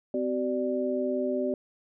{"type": "tone cluster", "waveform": "sine", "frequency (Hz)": [255.6, 380.7, 589], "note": ["C4", "F#4", "D5"], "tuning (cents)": [-40, 49, 5], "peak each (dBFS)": -30, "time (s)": [0.14, 1.54], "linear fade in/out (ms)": 2, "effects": []}